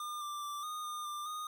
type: tone with pitch steps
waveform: square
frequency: 1205 / 1181 / 1173 / 1230 / 1214 / 1191 / 1233 Hz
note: D6 / D6 / D6 / D#6 / D#6 / D6 / D#6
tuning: +44 / +9 / -2 / -20 / -43 / +24 / -16 cents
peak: -39 dBFS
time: 0-1.47 s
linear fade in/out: 2 ms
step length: 210 ms
effects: none